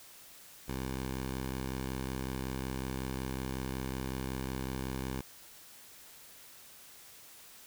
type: tone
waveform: 10% pulse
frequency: 65.41 Hz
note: C2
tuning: in tune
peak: -27 dBFS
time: 0.68-5.21 s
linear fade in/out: 5 ms
effects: white hiss -54 dBFS RMS until 7.66 s